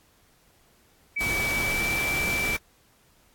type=tone with pitch glide; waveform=sine; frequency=2290 to 2329 Hz; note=D7 to D7; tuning=-44 to -15 cents; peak=-25 dBFS; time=1.16-2.57 s; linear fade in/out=10 ms; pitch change=+29 cents; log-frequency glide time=1.55-1.87 s
type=noise; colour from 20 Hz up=pink; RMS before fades=-31 dBFS; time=1.2-2.57 s; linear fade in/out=10 ms
effects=pink hiss -61 dBFS RMS until 3.34 s + AAC 64 kbps